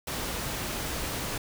pink noise, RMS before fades -33 dBFS, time 0.07-1.38 s, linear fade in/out 5 ms, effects none

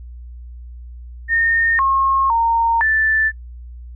sine tone with pitch steps, 1831 / 1080 / 921 / 1761 Hz, A#6 / C#6 / A#5 / A6, -32 / -45 / -21 / +1 cents, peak -13 dBFS, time 1.28-3.32 s, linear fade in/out 50 ms, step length 510 ms, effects noise-tail reverb RT60 0.1 s tail -24 dB re dry + added 60 Hz sine -32 dBFS peak until 3.95 s

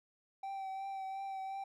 triangle tone with vibrato, 775 Hz, G5, 20 cents flat, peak -37 dBFS, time 0.43-1.64 s, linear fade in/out 5 ms, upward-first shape triangle, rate 2.8 Hz, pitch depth 25 cents each way, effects none

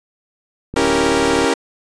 click train, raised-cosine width 3 ms, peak -15 dBFS, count 27, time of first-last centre 0.74-1.443 s, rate 37 Hz
sawtooth chord, C# diminished seventh, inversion none, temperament equal, 277.2 / 329.6 / 392 / 466.2 Hz, C#4 / E4 / G4 / Bb4, 0 / 0 / 0 / 0 cents, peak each -15 / -18 / -16 / -14 dBFS, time 0.76-1.54 s, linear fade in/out 5 ms
effects resampled to 22050 Hz

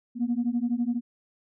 sine beating tone pair, 233.6 / 245.6 Hz, A#3 / B3, +4 / -9 cents, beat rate 12 Hz, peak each -26 / -26 dBFS, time 0.15-1.01 s, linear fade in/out 50 ms, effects tanh soft clip ceiling -18 dBFS

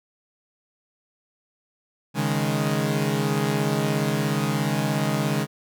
sawtooth chord, C# suspended second, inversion none, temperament equal, 138.59 / 155.56 / 207.7 Hz, C#3 / D#3 / G#3, 0 / 0 / 0 cents, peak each -22 dBFS, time 2.14-5.47 s, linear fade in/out 50 ms, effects none

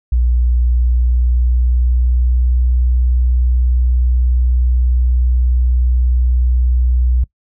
sine tone with pitch glide, 60.3 to 61.67 Hz, B1 to B1, -41 to -2 cents, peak -10 dBFS, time 0.12-7.24 s, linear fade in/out 5 ms, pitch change +39 cents, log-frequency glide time 0.31-2.59 s, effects noise-tail reverb RT60 0.1 s tail -21 dB re dry

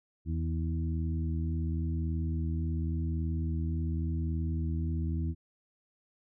harmonic tone with a mistuned harmonic, 80.9 Hz, E2, 32 cents flat, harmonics 1 / 2 / 3 / 4, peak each -30 / -36 / -40 / -42 dBFS, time 0.25-5.35 s, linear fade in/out 50 ms, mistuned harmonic 3, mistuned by +19 cents, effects none

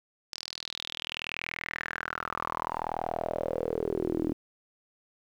sawtooth tone with band-pass filter sweep, 40.63 Hz, E1, 24 cents flat, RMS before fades -34 dBFS, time 0.32-4.33 s, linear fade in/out 10 ms, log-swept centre 5200 to 300 Hz, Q 5.7, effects 10-bit

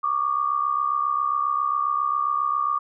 sine tone pair together, 1133 / 1200.4 Hz, C#6 / D6, +37 / +38 cents, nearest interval minor second, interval 101 cents, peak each -24 / -23 dBFS, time 0.03-2.79 s, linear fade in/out 10 ms, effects none

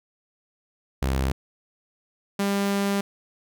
sawtooth tone pair in turn, 66.3 / 199.42 Hz, C2 / G3, +23 / +30 cents, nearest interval octave + perfect fifth, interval 1907 cents, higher second, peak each -18 / -18 dBFS, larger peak neither, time 1.02-1.32 / 2.39-3.01 s, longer second, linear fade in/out 5 ms, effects none

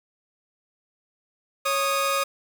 sawtooth tone pair together, 551.9 / 1239 Hz, C#5 / D#6, -8 / -8 cents, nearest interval octave + major second, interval 1400 cents, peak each -22 / -20 dBFS, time 1.65-2.24 s, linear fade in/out 10 ms, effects 7-bit

